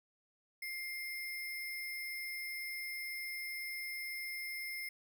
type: tone with sample-and-hold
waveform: sine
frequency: 2109 Hz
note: C7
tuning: 13 cents sharp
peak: -39 dBFS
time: 0.62-4.89 s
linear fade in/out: 5 ms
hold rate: 7350 Hz
effects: none